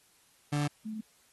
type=tone pair in turn; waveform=30% pulse / sine; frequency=146.3 / 217.9 Hz; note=D3 / A3; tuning=-6 / -17 cents; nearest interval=perfect fifth; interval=689 cents; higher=second; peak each=-25 / -35 dBFS; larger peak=first; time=0.52-0.68 / 0.85-1.01 s; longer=neither; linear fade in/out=10 ms; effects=white hiss -65 dBFS RMS until 1.32 s + AAC 32 kbps